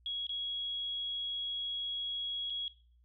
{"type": "tone with dropouts", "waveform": "sine", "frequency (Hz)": 3322, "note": "G#7", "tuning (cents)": 0, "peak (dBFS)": -34, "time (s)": [0.06, 2.68], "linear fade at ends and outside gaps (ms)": 1, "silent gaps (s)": [[0.268, 0.293], [2.499, 2.503]], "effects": ["noise-tail reverb RT60 0.5 s tail -18 dB re dry", "added 60 Hz sine -62 dBFS peak until 3.04 s"]}